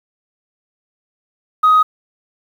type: tone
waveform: sine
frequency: 1255 Hz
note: D#6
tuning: 15 cents sharp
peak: -6 dBFS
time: 1.63-1.83 s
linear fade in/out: 10 ms
effects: tanh soft clip ceiling -5 dBFS + 7-bit